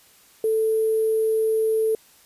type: tone with sample-and-hold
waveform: sine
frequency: 440 Hz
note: A4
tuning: in tune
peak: -18 dBFS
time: 0.44-1.95 s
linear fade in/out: 2 ms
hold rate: 11025 Hz
effects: white hiss -54 dBFS RMS until 2.25 s + resampled to 32000 Hz